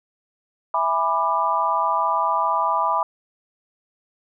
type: chord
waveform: sine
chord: E dominant seventh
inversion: none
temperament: just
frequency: 659.3 / 824.1 / 988.9 / 1186.7 Hz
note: E5 / G#5 / B5 / D6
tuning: 0 / -14 / +2 / +18 cents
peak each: -27 / -26 / -21 / -23 dBFS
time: 0.74-3.03 s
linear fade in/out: 2 ms
effects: none